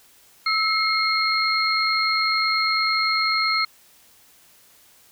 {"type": "tone cluster", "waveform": "sine", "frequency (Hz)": [1303, 2154, 4236], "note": ["E6", "C7", "C8"], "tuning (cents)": [-20, 50, 21], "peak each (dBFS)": -23, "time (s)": [0.46, 3.65], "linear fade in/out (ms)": 5, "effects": ["white hiss -54 dBFS RMS until 5.11 s"]}